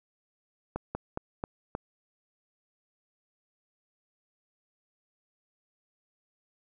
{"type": "slowing click train", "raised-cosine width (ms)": 1, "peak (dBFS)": -18, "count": 5, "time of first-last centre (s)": [0.76, 1.751], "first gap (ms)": 190, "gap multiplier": 1.18, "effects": []}